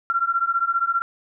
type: beating tone pair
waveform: sine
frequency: 1361 / 1376 Hz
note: F6 / F6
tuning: -45 / -26 cents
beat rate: 15 Hz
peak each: -22 dBFS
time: 0.1-1.02 s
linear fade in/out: 0 ms
effects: none